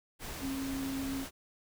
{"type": "tone in noise", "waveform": "sine", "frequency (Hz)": 270, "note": "C#4", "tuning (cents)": -45, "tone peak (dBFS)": -34, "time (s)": [0.4, 1.26], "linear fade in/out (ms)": 50, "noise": "pink", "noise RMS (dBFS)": -42, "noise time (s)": [0.19, 1.31], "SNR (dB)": 5, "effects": []}